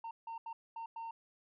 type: tone bursts at uneven times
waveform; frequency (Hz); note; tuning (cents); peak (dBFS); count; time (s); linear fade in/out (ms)
sine; 913; A#5; -36; -38; 5; 0.04-0.11 / 0.27-0.38 / 0.46-0.53 / 0.76-0.86 / 0.96-1.11; 5
effects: tanh soft clip ceiling -40 dBFS